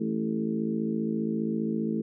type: harmonic tone with a mistuned harmonic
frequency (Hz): 55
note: A1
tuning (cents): 0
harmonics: 3 / 4 / 5 / 6 / 7 / 8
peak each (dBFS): -36 / -28 / -39 / -33 / -39 / -37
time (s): 0-2.02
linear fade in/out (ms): 10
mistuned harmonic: 7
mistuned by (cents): +28
effects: none